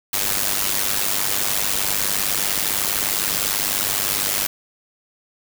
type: noise with amplitude modulation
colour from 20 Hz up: white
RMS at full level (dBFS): -18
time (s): 0.13-4.47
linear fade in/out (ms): 5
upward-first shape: sine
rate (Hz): 99.8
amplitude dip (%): 80
effects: none